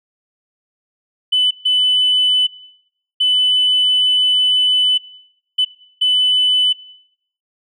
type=tone bursts at uneven times; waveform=sine; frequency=3002 Hz; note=F#7; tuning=24 cents sharp; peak=-10 dBFS; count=5; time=1.32-1.51 / 1.65-2.47 / 3.2-4.98 / 5.58-5.65 / 6.01-6.73 s; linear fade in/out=10 ms; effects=noise-tail reverb RT60 0.7 s tail -19 dB re dry + tanh soft clip ceiling -7 dBFS